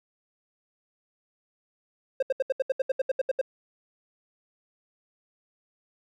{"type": "tone bursts", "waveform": "triangle", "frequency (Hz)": 530, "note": "C5", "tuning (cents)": 22, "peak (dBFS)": -19, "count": 13, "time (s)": [2.2, 3.414], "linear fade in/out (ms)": 5, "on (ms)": 26, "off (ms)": 73, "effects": []}